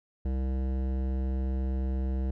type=tone with hard clipping; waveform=sine; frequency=65.3 Hz; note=C2; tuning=3 cents flat; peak=-29 dBFS; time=0.25-2.31 s; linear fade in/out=5 ms; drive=15 dB; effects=none